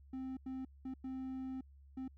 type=tone bursts at uneven times; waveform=triangle; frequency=261.6 Hz; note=C4; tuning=in tune; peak=-38 dBFS; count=5; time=0.13-0.37 / 0.46-0.65 / 0.85-0.94 / 1.04-1.61 / 1.97-2.08 s; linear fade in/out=5 ms; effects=added 69 Hz sine -57 dBFS peak until 2.17 s